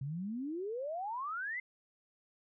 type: exponential sweep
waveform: sine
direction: up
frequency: 129.8 to 2100 Hz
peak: -36 dBFS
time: 0.01-1.6 s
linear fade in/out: 5 ms
effects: none